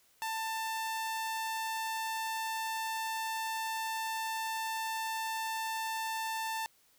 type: tone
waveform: sawtooth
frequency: 890 Hz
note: A5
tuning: 20 cents sharp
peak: -30 dBFS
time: 0.22-6.66 s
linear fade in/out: 0 ms
effects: white hiss -67 dBFS RMS until 6.98 s